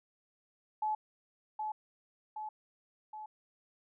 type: tone with echo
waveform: sine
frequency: 858 Hz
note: A5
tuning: 44 cents flat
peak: -30 dBFS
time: 0.82-0.95 s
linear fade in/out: 5 ms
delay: 770 ms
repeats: 3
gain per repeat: -4 dB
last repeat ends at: 3.26 s
effects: none